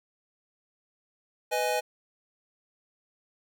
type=chord; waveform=square; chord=G# minor; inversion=first; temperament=just; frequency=498.4 / 623 / 830.6 Hz; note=B4 / D#5 / G#5; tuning=+16 / +2 / 0 cents; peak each=-31 dBFS; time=1.51-1.81 s; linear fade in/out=20 ms; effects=none